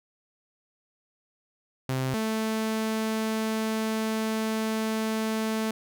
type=tone pair in turn; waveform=sawtooth; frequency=130.81 / 220 Hz; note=C3 / A3; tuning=0 / 0 cents; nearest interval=major sixth; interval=900 cents; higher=second; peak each=-22 dBFS; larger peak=neither; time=1.89-2.14 / 2.14-5.71 s; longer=second; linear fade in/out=2 ms; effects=none